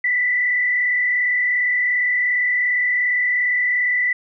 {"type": "tone with frequency modulation", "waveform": "sine", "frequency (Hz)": 1980, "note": "B6", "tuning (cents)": 4, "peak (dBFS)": -16, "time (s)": [0.04, 4.13], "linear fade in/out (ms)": 5, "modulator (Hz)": 37.3, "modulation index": 0.95, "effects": []}